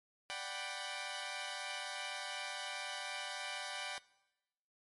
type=chord; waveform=10% pulse; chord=G major seventh; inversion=second; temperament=equal; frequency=587.3 / 740 / 784 / 987.8 Hz; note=D5 / F#5 / G5 / B5; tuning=0 / 0 / 0 / 0 cents; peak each=-39 / -38 / -37 / -39 dBFS; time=0.3-3.98 s; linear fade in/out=0 ms; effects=noise-tail reverb RT60 1.0 s tail -21 dB re dry + MP3 48 kbps